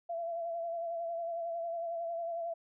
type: tone with vibrato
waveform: sine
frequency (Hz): 675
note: E5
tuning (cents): +41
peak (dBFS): -34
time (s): 0.09-2.54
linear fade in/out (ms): 10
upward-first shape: sine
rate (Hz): 11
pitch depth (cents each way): 35
effects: none